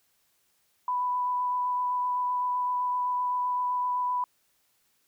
sine tone with vibrato, 992 Hz, B5, 7 cents sharp, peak -25 dBFS, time 0.88-4.24 s, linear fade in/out 2 ms, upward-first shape sine, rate 7.8 Hz, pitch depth 9 cents each way, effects white hiss -70 dBFS RMS until 5.07 s

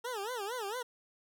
20% pulse tone with vibrato, 446.7 Hz, A4, 26 cents sharp, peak -31 dBFS, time 0.04-0.83 s, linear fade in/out 10 ms, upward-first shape sine, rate 4.4 Hz, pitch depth 230 cents each way, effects none

